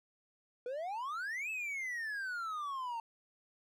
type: exponential two-way sweep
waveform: triangle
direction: up then down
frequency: 476.3 to 2637 to 903 Hz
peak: -35 dBFS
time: 0.66-3 s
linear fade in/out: 2 ms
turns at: 1.5 s
effects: none